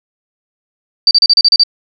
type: tone bursts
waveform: sine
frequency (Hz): 4638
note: D8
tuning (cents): -22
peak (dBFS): -4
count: 8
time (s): 1.07-1.635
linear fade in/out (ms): 2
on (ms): 40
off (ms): 35
effects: none